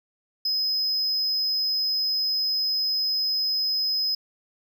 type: tone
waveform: triangle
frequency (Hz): 5070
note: D#8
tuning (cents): +32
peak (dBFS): -21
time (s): 0.45-4.15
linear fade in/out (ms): 5
effects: none